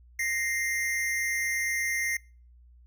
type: tone pair together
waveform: square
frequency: 1864.7 / 2093 Hz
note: A#6 / C7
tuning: 0 / 0 cents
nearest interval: major second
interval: 200 cents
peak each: -32 / -29 dBFS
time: 0.19-2.17 s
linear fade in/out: 5 ms
effects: noise-tail reverb RT60 0.4 s tail -25 dB re dry + added 60 Hz sine -52 dBFS peak until 2.86 s